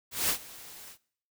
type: noise with ADSR envelope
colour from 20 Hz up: white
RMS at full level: -26 dBFS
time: 0.11-0.98 s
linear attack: 180 ms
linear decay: 88 ms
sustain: -21 dB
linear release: 80 ms
effects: noise-tail reverb RT60 0.6 s tail -22 dB re dry